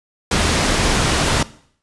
pink low-pass noise, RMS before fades -17 dBFS, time 0.31-1.43 s, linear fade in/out 5 ms, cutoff 8300 Hz, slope 12 dB/octave, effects noise-tail reverb RT60 0.6 s tail -19 dB re dry + resampled to 24000 Hz

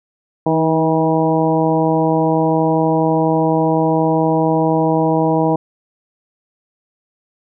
harmonic tone with a mistuned harmonic, 160.7 Hz, E3, 44 cents flat, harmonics 1 / 2 / 3 / 4 / 5 / 6, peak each -19 / -17 / -19 / -20 / -21 / -22 dBFS, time 0.46-5.56 s, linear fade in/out 5 ms, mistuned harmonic 2, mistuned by -23 cents, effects none

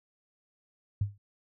sine tone with exponential decay, 101.4 Hz, G#2, 41 cents flat, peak -22 dBFS, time 1.01-1.18 s, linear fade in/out 5 ms, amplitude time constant 35 ms, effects none

